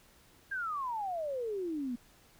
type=exponential sweep; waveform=sine; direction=down; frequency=1633 to 233.1 Hz; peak=-33 dBFS; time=0.51-1.96 s; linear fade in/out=10 ms; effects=pink hiss -62 dBFS RMS until 2.39 s